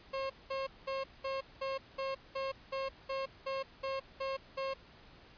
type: tone bursts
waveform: 30% pulse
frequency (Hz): 538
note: C5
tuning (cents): +48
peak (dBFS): -32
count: 13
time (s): 0.13-4.74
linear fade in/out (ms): 10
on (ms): 170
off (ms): 200
effects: pink hiss -58 dBFS RMS until 5.37 s + resampled to 11025 Hz